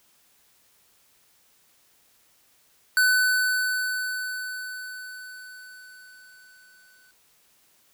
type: tone with exponential decay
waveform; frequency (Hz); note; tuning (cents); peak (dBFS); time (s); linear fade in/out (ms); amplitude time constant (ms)
square; 1504; F#6; +28; -17; 2.97-7.11; 1; 900
effects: white hiss -62 dBFS RMS until 7.93 s